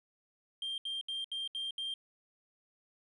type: tone bursts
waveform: triangle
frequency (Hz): 3181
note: G7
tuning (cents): +25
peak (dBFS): -33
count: 6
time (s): 0.62-1.94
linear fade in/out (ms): 2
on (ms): 160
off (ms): 72
effects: tanh soft clip ceiling -29 dBFS + resampled to 24000 Hz